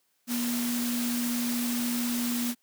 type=tone in noise; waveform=sine; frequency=240.6 Hz; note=B3; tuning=45 cents flat; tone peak=-27 dBFS; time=0.27-2.55 s; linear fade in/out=50 ms; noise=white; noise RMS=-34 dBFS; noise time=0.27-2.55 s; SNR=+4 dB; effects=white hiss -72 dBFS RMS until 2.62 s + high-pass 150 Hz 12 dB/octave